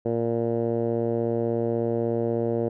10% pulse tone with low-pass filter, 116.4 Hz, A#2, 2 cents flat, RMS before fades -25 dBFS, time 0.05-2.69 s, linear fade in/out 10 ms, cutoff 500 Hz, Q 2.1, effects none

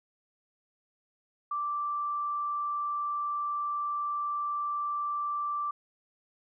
sine tone, 1172 Hz, D6, 4 cents flat, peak -29 dBFS, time 1.51-5.71 s, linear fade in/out 5 ms, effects none

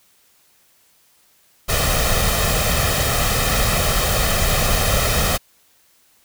pink noise with comb filter, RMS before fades -18 dBFS, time 1.68-5.38 s, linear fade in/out 20 ms, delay 1.6 ms, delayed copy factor +0.65, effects white hiss -57 dBFS RMS until 6.24 s

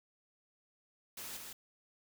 white noise with echo, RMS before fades -45 dBFS, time 1.17-1.37 s, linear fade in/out 5 ms, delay 160 ms, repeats 1, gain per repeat -3 dB, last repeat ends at 1.53 s, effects none

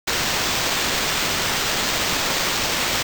violet noise with sample-and-hold, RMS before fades -22 dBFS, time 0.07-3.03 s, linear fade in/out 10 ms, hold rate 11025 Hz, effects none

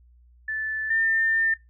sine tone pair in turn, 1752 / 1801.3 Hz, A6 / A6, -8 / +40 cents, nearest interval unison, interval 48 cents, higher second, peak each -26 / -20 dBFS, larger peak second, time 0.48-0.9 / 0.9-1.54 s, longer second, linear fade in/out 5 ms, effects noise-tail reverb RT60 0.2 s tail -21 dB re dry + added 60 Hz sine -52 dBFS peak until 1.69 s

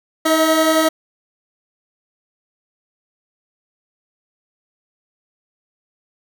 25% pulse tone pair together, 315.9 / 642.8 Hz, D#4 / E5, +26 / -44 cents, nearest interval octave, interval 1230 cents, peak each -12 dBFS, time 0.25-0.89 s, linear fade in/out 10 ms, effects none

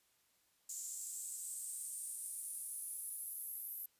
white noise with high-pass filter sweep, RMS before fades -45 dBFS, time 0.69-3.86 s, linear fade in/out 5 ms, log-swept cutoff 7200 to 12000 Hz, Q 6, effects white hiss -75 dBFS RMS until 3.99 s + resampled to 32000 Hz

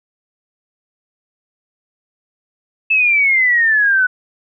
sine exponential sweep, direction down, 2637 to 1480 Hz, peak -10 dBFS, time 2.9-4.07 s, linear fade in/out 10 ms, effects none

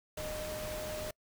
sine tone in noise, 614 Hz, D#5, 23 cents flat, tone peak -39 dBFS, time 0.17-1.11 s, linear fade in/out 5 ms, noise pink, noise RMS -42 dBFS, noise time 0.17-1.11 s, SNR 0 dB, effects noise-tail reverb RT60 0.1 s tail -26 dB re dry

